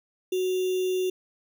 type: tone with sample-and-hold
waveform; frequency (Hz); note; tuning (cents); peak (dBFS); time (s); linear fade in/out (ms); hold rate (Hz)
sine; 370; F#4; 0; -23; 0.32-1.1; 5; 3150
effects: none